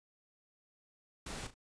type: noise with echo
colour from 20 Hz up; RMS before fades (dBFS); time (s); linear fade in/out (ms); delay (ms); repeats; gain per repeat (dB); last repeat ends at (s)
pink; -43; 1.26-1.47; 5; 36; 2; -11; 1.542
effects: resampled to 22050 Hz